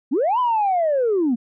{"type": "linear two-way sweep", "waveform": "sine", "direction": "up then down", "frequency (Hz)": [220, 1021, 220], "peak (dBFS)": -15, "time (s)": [0.11, 1.36], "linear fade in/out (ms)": 20, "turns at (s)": 0.39, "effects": ["tanh soft clip ceiling -13 dBFS"]}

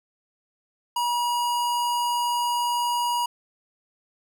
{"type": "tone", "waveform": "square", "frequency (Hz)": 961, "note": "B5", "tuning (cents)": -48, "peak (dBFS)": -23, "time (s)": [0.96, 3.26], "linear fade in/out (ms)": 5, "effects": []}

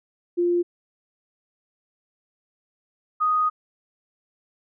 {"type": "tone pair in turn", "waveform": "sine", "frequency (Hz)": [349.2, 1244.4], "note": ["F4", "D#6"], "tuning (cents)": [0, 0], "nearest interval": "octave + minor seventh", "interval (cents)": 2200, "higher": "second", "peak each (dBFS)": -18, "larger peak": "neither", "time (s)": [[0.37, 0.63], [3.2, 3.5]], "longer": "second", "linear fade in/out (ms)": 20, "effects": []}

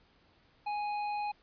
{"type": "tone with tanh clipping", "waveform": "triangle", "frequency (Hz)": 830.6, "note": "G#5", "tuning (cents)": 0, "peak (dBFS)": -34, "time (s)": [0.66, 1.32], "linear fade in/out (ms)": 10, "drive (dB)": 15, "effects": ["pink hiss -66 dBFS RMS until 1.42 s", "resampled to 11025 Hz"]}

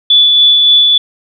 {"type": "tone with tremolo", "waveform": "sine", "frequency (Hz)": 3457, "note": "A7", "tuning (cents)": -31, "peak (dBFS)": -3, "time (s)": [0.1, 0.98], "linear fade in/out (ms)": 5, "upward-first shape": "sine", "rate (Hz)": 3.5, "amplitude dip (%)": 25, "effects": []}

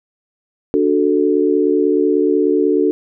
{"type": "chord", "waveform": "sine", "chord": "D major", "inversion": "none", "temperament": "equal", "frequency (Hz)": [293.7, 370, 440], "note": ["D4", "F#4", "A4"], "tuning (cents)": [0, 0, 0], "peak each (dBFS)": -16, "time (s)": [0.74, 2.91], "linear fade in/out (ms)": 0, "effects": []}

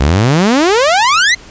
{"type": "exponential sweep", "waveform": "sawtooth", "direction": "up", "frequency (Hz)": [62.8, 2099], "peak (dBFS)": -4, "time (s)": [0, 1.35], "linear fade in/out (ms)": 10, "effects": ["pink hiss -37 dBFS RMS until 1.5 s", "resampled to 16000 Hz"]}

